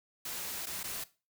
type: noise with dropouts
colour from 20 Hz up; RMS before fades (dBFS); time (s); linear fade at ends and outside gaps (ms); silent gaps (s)
white; -39; 0.25-1.04; 5; 0.659-0.667 / 0.832-0.839
effects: noise-tail reverb RT60 0.3 s tail -17 dB re dry